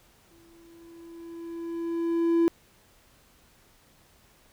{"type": "tone with exponential growth", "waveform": "triangle", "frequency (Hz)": 335.4, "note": "E4", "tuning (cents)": 30, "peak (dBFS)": -15, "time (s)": [0.31, 2.48], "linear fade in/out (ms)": 0, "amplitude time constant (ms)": 470, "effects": ["tanh soft clip ceiling -12 dBFS", "pink hiss -60 dBFS RMS until 4.52 s"]}